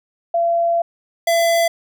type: tone pair in turn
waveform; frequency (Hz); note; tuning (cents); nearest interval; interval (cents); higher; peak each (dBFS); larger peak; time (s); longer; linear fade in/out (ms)
sine / square; 680 / 673.4; F5 / E5; -46 / +37; unison; 17; first; -14; neither; 0.34-0.82 / 1.27-1.68; first; 5
effects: none